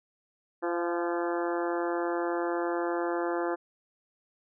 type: harmonic tone with a mistuned harmonic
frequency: 171.9 Hz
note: F3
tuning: 27 cents flat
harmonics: 2 / 3 / 4 / 5 / 6 / 7 / 8 / 9 / 10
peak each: -30 / -34 / -36 / -38 / -40 / -41 / -42 / -43 / -44 dBFS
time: 0.62-3.56 s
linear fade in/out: 20 ms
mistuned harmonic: 4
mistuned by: +21 cents
effects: none